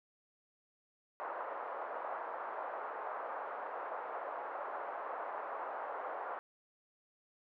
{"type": "band-pass noise", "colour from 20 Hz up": "pink", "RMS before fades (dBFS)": -42, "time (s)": [1.2, 6.39], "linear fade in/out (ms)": 0, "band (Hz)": [570, 1300], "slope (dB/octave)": 24, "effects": []}